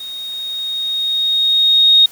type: tone with level ramp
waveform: sine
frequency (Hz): 3729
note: A#7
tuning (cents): 0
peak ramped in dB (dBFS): -26 to -5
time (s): 0-2.06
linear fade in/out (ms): 5
effects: white hiss -41 dBFS RMS until 2.11 s